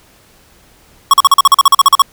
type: tone bursts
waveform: square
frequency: 1108.7 Hz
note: C#6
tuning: in tune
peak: -3 dBFS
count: 14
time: 1.11-2.02 s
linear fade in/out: 2 ms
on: 26 ms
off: 42 ms
effects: pink hiss -47 dBFS RMS until 2.12 s